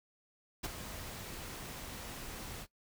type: noise with ADSR envelope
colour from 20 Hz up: pink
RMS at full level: -36 dBFS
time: 0.63-2.67 s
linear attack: 15 ms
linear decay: 28 ms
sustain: -9 dB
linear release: 56 ms
effects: noise-tail reverb RT60 0.1 s tail -18 dB re dry